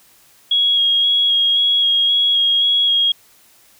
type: tone with vibrato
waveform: sine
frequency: 3300 Hz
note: G#7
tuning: 12 cents flat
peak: -12 dBFS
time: 0.51-3.12 s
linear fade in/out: 5 ms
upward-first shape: square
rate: 1.9 Hz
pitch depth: 14 cents each way
effects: white hiss -51 dBFS RMS until 3.79 s